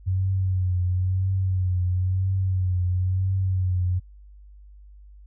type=tone with vibrato; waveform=sine; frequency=92.7 Hz; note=F#2; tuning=4 cents sharp; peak=-20 dBFS; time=0.06-4 s; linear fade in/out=20 ms; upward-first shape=triangle; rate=0.99 Hz; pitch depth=57 cents each way; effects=added 50 Hz sine -44 dBFS peak until 5.26 s